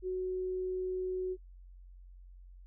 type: tone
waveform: sine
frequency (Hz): 370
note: F#4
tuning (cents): 0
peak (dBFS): -32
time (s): 0.02-1.37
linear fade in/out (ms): 50
effects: noise-tail reverb RT60 0.1 s tail -25 dB re dry + added 45 Hz sine -50 dBFS peak until 2.66 s